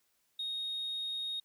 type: tone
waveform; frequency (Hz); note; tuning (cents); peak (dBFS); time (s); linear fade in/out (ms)
sine; 3729; A#7; 0; -33; 0.39-1.4; 5
effects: tanh soft clip ceiling -32 dBFS + white hiss -75 dBFS RMS until 1.44 s